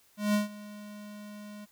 square tone with ADSR envelope, 208 Hz, G#3, 3 cents sharp, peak -23 dBFS, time 0.17-1.66 s, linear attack 170 ms, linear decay 140 ms, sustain -20 dB, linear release 22 ms, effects white hiss -64 dBFS RMS until 1.71 s

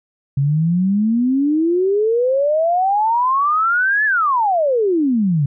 sine exponential two-way sweep, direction up then down, 135 to 1760 to 135 Hz, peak -13 dBFS, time 0.37-5.46 s, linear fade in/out 5 ms, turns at 4.05 s, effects none

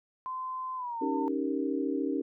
sine tone with pitch glide, 1031 to 902.7 Hz, C6 to A5, -26 to +44 cents, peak -33 dBFS, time 0.26-1.28 s, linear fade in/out 0 ms, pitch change -230 cents, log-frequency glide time 0.76-1.01 s
sine chord, Eb dominant seventh, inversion third, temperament equal, 277.2 / 311.1 / 392 / 466.2 Hz, Db4 / Eb4 / G4 / Bb4, 0 / 0 / 0 / 0 cents, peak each -31 / -33 / -35 / -37 dBFS, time 1.01-2.22 s, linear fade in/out 10 ms
effects none

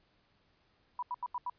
sine tone bursts, 982 Hz, B5, 10 cents flat, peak -33 dBFS, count 5, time 0.99-1.498 s, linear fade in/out 2 ms, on 36 ms, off 82 ms, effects pink hiss -71 dBFS RMS until 1.58 s + resampled to 11025 Hz

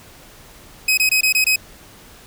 sawtooth tone bursts, 2532 Hz, D#7, 30 cents sharp, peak -10 dBFS, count 6, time 0.88-1.56 s, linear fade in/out 5 ms, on 95 ms, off 22 ms, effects pink hiss -44 dBFS RMS until 2.26 s

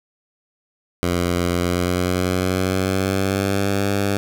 10% pulse tone with pitch glide, 87.9 to 99.81 Hz, F2 to G2, +12 to +32 cents, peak -10 dBFS, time 1.03-4.17 s, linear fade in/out 0 ms, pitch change +220 cents, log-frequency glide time 1.56-3.82 s, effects none

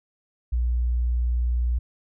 sine tone, 60.1 Hz, B1, 46 cents flat, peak -20 dBFS, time 0.52-1.79 s, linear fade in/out 10 ms, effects none

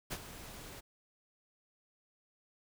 pink noise with ADSR envelope, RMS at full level -37 dBFS, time 0.1-0.81 s, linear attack 21 ms, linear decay 53 ms, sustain -12 dB, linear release 19 ms, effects none

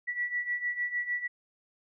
sine beating tone pair, 1945 / 1951.6 Hz, B6 / B6, -27 / -21 cents, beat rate 6.6 Hz, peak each -35 / -31 dBFS, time 0.07-1.28 s, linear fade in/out 20 ms, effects none

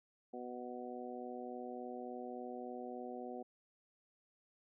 harmonic tone, 123.47 Hz, B2, in tune, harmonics 2 / 3 / 4 / 5 / 6, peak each -48 / -49 / -49 / -53 / -49 dBFS, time 0.33-3.43 s, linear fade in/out 10 ms, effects none

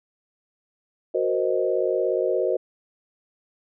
sine chord, C half-diminished seventh, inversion second, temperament equal, 370 / 466.2 / 523.3 / 622.3 Hz, Gb4 / Bb4 / C5 / Eb5, 0 / 0 / 0 / 0 cents, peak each -25 / -26 / -25 / -27 dBFS, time 1.14-2.57 s, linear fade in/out 10 ms, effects none

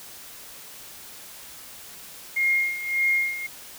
sine tone with tremolo, 2136 Hz, C7, 35 cents sharp, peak -18 dBFS, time 2.36-3.47 s, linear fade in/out 10 ms, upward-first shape sine, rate 1.7 Hz, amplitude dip 75%, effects white hiss -43 dBFS RMS until 3.78 s

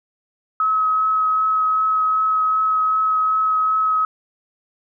sine tone with vibrato, 1280 Hz, D#6, 49 cents sharp, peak -15 dBFS, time 0.6-4.05 s, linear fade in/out 2 ms, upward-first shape triangle, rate 2.6 Hz, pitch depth 12 cents each way, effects none

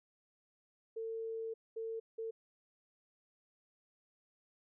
sine tone bursts at uneven times, 449.8 Hz, A4, 38 cents sharp, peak -38 dBFS, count 3, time 0.96-1.54 / 1.76-2 / 2.18-2.31 s, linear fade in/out 10 ms, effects none

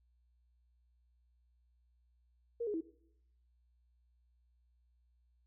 sine tone with pitch steps, 468.8 / 417.2 / 326.1 Hz, A#4 / G#4 / E4, +10 / +8 / -19 cents, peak -34 dBFS, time 2.6-2.81 s, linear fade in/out 10 ms, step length 70 ms, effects noise-tail reverb RT60 0.7 s tail -18 dB re dry + added 60 Hz sine -69 dBFS peak until 5.46 s

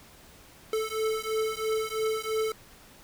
square beating tone pair, 436.9 / 439.9 Hz, A4 / A4, -12 / 0 cents, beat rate 3 Hz, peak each -31 dBFS, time 0.73-2.52 s, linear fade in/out 2 ms, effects pink hiss -53 dBFS RMS until 3.03 s

